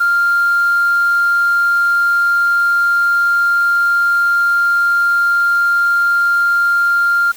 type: tone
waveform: sine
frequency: 1396 Hz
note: F6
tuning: 1 cent flat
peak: -9 dBFS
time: 0-7.32 s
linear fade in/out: 10 ms
effects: tanh soft clip ceiling -7 dBFS + white hiss -38 dBFS RMS until 7.36 s